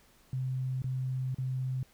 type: tone with dropouts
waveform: sine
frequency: 129.7 Hz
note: C3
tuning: 15 cents flat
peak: -30 dBFS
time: 0.33-1.83 s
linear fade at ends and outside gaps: 2 ms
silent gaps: 0.82-0.842 / 1.346-1.384 s
effects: pink hiss -63 dBFS RMS until 1.93 s